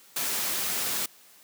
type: noise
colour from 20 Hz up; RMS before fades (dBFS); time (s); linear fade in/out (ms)
white; -29; 0.16-1.06; 5
effects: white hiss -55 dBFS RMS until 1.43 s + high-pass 150 Hz 12 dB/octave